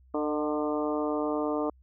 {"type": "harmonic tone with a mistuned harmonic", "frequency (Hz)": 149.8, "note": "D3", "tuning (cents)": 35, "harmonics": [2, 3, 4, 5, 6, 7, 8], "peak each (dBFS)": [-30, -32, -33, -38, -40, -39, -39], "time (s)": [0.14, 1.7], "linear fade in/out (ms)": 5, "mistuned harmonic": 4, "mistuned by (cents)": 24, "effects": ["added 64 Hz sine -55 dBFS peak until 1.82 s"]}